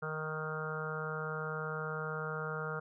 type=harmonic tone with a mistuned harmonic; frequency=155.8 Hz; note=D#3; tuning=3 cents sharp; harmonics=1 / 3 / 4 / 5 / 6 / 7 / 8 / 9 / 10; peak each=-41 / -41 / -48 / -50 / -51 / -49 / -44 / -41 / -52 dBFS; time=0.02-2.8 s; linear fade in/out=10 ms; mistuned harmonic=7; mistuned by=+16 cents; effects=none